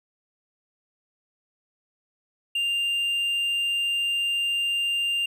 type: tone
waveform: triangle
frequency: 2794 Hz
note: F7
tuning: in tune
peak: -21 dBFS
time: 2.55-5.26 s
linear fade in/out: 5 ms
effects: none